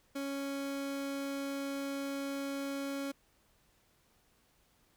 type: tone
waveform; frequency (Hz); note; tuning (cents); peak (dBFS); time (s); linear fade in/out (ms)
30% pulse; 277.2; C#4; 0; -33; 0.15-3.12; 10
effects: pink hiss -70 dBFS RMS until 4.96 s